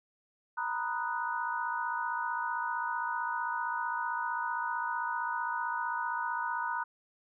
sine chord, B major seventh, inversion third, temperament equal, 932.3 / 987.8 / 1244.5 / 1480 Hz, A#5 / B5 / D#6 / F#6, 0 / 0 / 0 / 0 cents, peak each -35 / -37 / -39 / -36 dBFS, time 0.57-6.84 s, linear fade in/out 10 ms, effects none

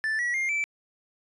triangle tone with pitch steps, 1760 / 1930.4 / 2117 / 2322 Hz, A6 / B6 / C7 / D7, 0 / -40 / +20 / -20 cents, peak -23 dBFS, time 0.04-0.64 s, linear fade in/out 0 ms, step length 150 ms, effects resampled to 24000 Hz

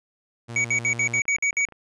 sawtooth tone with vibrato, 117.1 Hz, A#2, 8 cents sharp, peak -29 dBFS, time 0.48-1.21 s, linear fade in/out 20 ms, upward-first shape sine, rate 8.6 Hz, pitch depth 8 cents each way
square tone bursts, 2258 Hz, C#7, 31 cents sharp, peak -20 dBFS, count 8, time 0.56-1.652 s, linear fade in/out 2 ms, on 84 ms, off 60 ms
clicks, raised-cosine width 0.5 ms, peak -30 dBFS, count 12, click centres 1.083 / 1.155 / 1.254 / 1.288 / 1.346 / 1.385 / 1.432 / 1.529 / 1.571 / 1.607 / 1.687 / 1.723 s
effects resampled to 22050 Hz

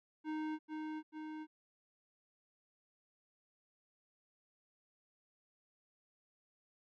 square tone with echo, 310 Hz, D#4, 6 cents flat, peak -38 dBFS, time 0.24-0.59 s, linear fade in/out 50 ms, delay 440 ms, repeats 2, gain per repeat -3 dB, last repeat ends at 1.47 s, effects low-pass 2000 Hz 12 dB/octave

